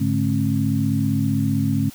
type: tone cluster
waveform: sine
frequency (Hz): 105 / 145.4 / 214.9 / 270.3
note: G#2 / D3 / A3 / C#4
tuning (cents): +19 / -17 / -41 / -44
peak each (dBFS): -23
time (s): 0-1.9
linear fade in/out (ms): 10
effects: white hiss -44 dBFS RMS until 1.94 s